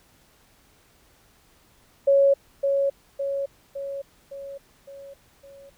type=tone with echo; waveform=sine; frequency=554.4 Hz; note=C#5; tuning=in tune; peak=-14 dBFS; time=2.07-2.34 s; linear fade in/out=10 ms; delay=560 ms; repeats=6; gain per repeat=-5 dB; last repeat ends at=5.7 s; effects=pink hiss -59 dBFS RMS until 5.77 s